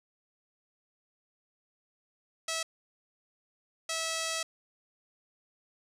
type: tone bursts at uneven times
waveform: 5% pulse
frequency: 650 Hz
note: E5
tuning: 24 cents flat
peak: -20 dBFS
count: 2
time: 2.48-2.63 / 3.89-4.43 s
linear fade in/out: 5 ms
effects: resampled to 32000 Hz